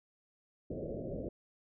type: low-pass noise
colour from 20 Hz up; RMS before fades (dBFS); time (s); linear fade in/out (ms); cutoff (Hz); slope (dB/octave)
white; -40; 0.7-1.29; 5; 630; 96
effects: none